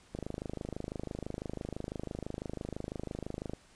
click train, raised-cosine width 2 ms, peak -24 dBFS, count 89, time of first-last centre 0.15-3.535 s, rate 26 Hz, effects pink hiss -61 dBFS RMS until 3.75 s + resampled to 22050 Hz

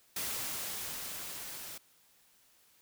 white noise with level ramp, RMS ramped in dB -36 to -45 dBFS, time 0.16-1.78 s, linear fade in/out 5 ms, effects white hiss -66 dBFS RMS until 2.81 s

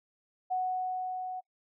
sine tone with level ramp, 740 Hz, F#5, in tune, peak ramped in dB -27 to -35 dBFS, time 0.5-1.41 s, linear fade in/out 20 ms, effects noise-tail reverb RT60 0.1 s tail -26 dB re dry

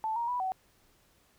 sine tone with pitch steps, 878 / 939 / 984 / 754 Hz, A5 / A#5 / B5 / F#5, -4 / +12 / -7 / +32 cents, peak -29 dBFS, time 0.04-0.52 s, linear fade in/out 0 ms, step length 120 ms, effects pink hiss -66 dBFS RMS until 1.38 s

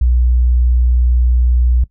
sine tone, 61 Hz, B1, 21 cents flat, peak -9 dBFS, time 0.01-1.84 s, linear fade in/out 5 ms, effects noise-tail reverb RT60 0.1 s tail -17 dB re dry

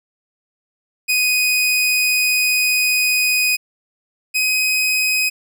sawtooth tone pair in turn, 2495 / 2517 Hz, D#7 / D#7, +4 / +19 cents, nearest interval unison, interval 15 cents, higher second, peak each -11 / -12 dBFS, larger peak first, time 1.08-3.57 / 4.34-5.3 s, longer first, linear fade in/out 20 ms, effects none

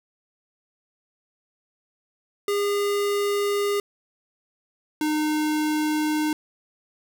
square tone pair in turn, 406.6 / 305.5 Hz, G#4 / D#4, -37 / -32 cents, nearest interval perfect fourth, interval 495 cents, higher first, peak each -22 dBFS, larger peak neither, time 2.48-3.8 / 5.01-6.33 s, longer neither, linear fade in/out 2 ms, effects none

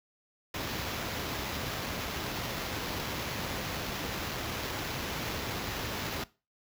pink noise with sample-and-hold, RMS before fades -35 dBFS, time 0.54-6.24 s, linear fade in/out 5 ms, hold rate 8820 Hz, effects noise-tail reverb RT60 0.3 s tail -20 dB re dry + high-pass 60 Hz 12 dB/octave

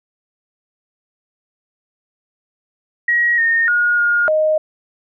sine tone with pitch steps, 1901 / 1837 / 1438 / 1424 / 621 Hz, A#6 / A#6 / F#6 / F6 / D#5, +33 / -26 / -50 / +33 / -3 cents, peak -12 dBFS, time 3.08-4.58 s, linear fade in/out 5 ms, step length 300 ms, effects none

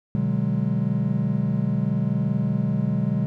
triangle chord, G# half-diminished seventh, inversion first, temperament just, 124.59 / 149.51 / 186.89 / 207.7 Hz, B2 / D3 / F#3 / G#3, +16 / +31 / +18 / 0 cents, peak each -24 dBFS, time 0.15-3.26 s, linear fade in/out 0 ms, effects none

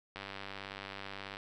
click train, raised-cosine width 0.3 ms, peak -26 dBFS, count 120, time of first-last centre 0.16-1.369 s, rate 98.4 Hz, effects none

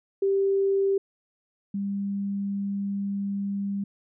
sine tone pair in turn, 392 / 199.31 Hz, G4 / G3, 0 / +29 cents, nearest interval octave, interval 1171 cents, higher first, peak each -20 / -26 dBFS, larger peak first, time 0.22-0.98 / 1.74-3.84 s, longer second, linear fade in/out 5 ms, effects none

